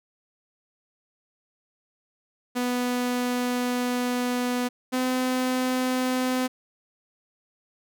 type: tone pair in turn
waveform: sawtooth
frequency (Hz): 246.9 / 255.2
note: B3 / C4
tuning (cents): 0 / -43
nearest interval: minor second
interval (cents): 57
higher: second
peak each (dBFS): -20 / -19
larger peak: second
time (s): 2.55-4.69 / 4.92-6.48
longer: first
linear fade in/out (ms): 20
effects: none